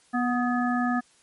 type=harmonic tone with a mistuned harmonic; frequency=244.4 Hz; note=B3; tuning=18 cents flat; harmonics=1 / 3 / 5 / 7; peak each=-24 / -29 / -31 / -32 dBFS; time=0.13-1.01 s; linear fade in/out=20 ms; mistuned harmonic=5; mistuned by=+40 cents; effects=white hiss -60 dBFS RMS until 1.22 s + MP3 48 kbps